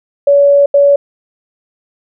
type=tone bursts at uneven times; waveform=sine; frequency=567 Hz; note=C#5; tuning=39 cents sharp; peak=-4 dBFS; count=2; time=0.27-0.66 / 0.74-0.96 s; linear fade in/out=5 ms; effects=none